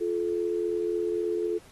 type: tone pair together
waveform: sine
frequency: 349.2 / 432.9 Hz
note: F4 / A4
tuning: 0 / -28 cents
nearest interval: major third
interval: 372 cents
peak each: -28 dBFS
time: 0-1.59 s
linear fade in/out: 20 ms
effects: pink hiss -55 dBFS RMS until 1.71 s + AAC 32 kbps